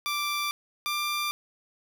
15% pulse tone pair in turn, 1174.7 / 1187 Hz, D6 / D6, 0 / +18 cents, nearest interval unison, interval 18 cents, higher second, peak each -21 dBFS, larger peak neither, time 0.06-0.51 / 0.86-1.31 s, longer neither, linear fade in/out 0 ms, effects none

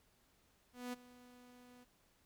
sawtooth tone with ADSR envelope, 246.9 Hz, B3, in tune, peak -36 dBFS, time 0.73-1.85 s, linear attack 200 ms, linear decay 18 ms, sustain -19 dB, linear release 24 ms, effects pink hiss -73 dBFS RMS until 2.25 s

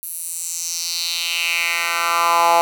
10% pulse tone with high-pass filter sweep, 169.5 Hz, E3, 49 cents sharp, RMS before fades -20 dBFS, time 0.03-2.61 s, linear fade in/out 0 ms, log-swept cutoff 12000 to 770 Hz, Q 3, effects none

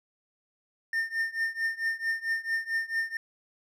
triangle tone with tremolo, 1812 Hz, A#6, 50 cents flat, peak -22 dBFS, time 0.93-3.17 s, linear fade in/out 2 ms, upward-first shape triangle, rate 4.5 Hz, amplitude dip 95%, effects none

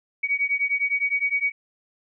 sine beating tone pair, 2250 / 2259.8 Hz, C#7 / C#7, +25 / +33 cents, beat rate 9.8 Hz, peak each -24 / -24 dBFS, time 0.23-1.52 s, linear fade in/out 10 ms, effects none

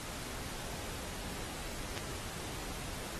clicks, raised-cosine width 0.2 ms, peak -27 / -18 dBFS, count 2, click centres 1.969 / 1.977 s, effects pink hiss -43 dBFS RMS until 3.19 s + AAC 32 kbps

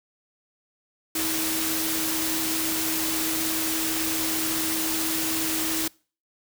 sine tone in noise, 320.2 Hz, D#4, 50 cents sharp, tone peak -30 dBFS, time 1.15-5.88 s, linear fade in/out 5 ms, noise white, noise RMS -27 dBFS, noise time 1.15-5.88 s, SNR -6 dB, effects noise-tail reverb RT60 0.4 s tail -25 dB re dry

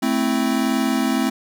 square chord, A minor, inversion none, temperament equal, 220 / 261.6 / 329.6 Hz, A3 / C4 / E4, 0 / 0 / 0 cents, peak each -23 / -21 / -26 dBFS, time 0.02-1.3 s, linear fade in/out 10 ms, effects none

